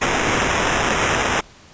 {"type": "noise with sample-and-hold", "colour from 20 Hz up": "violet", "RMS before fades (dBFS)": -19, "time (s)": [0.01, 1.41], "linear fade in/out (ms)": 10, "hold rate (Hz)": 4410, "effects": ["pink hiss -46 dBFS RMS until 1.73 s", "resampled to 16000 Hz"]}